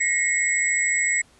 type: tone cluster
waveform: sine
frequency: 1897 / 1997 / 2164 / 7790 Hz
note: A#6 / B6 / C#7 / B8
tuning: +30 / +19 / -42 / -25 cents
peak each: -26 / -28 / -23 / -24 dBFS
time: 0-1.22 s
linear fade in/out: 10 ms
effects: pink hiss -56 dBFS RMS until 1.39 s + resampled to 24000 Hz